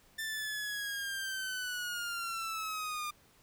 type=linear sweep; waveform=sawtooth; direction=down; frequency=1784 to 1201 Hz; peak=-32 dBFS; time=0.18-3.11 s; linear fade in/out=10 ms; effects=pink hiss -64 dBFS RMS until 3.42 s